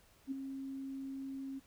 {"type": "tone with ADSR envelope", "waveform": "sine", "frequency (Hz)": 270, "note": "C#4", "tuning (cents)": -45, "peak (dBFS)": -33, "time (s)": [0.27, 1.6], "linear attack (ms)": 45, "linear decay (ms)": 12, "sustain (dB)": -7, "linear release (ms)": 21, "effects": ["pink hiss -66 dBFS RMS until 1.66 s"]}